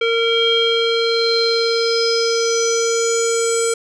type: tone with low-pass filter sweep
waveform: square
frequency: 460.1 Hz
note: A#4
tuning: 23 cents flat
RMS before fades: -17 dBFS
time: 0.01-3.74 s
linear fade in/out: 5 ms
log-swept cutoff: 2800 to 8200 Hz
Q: 8
effects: none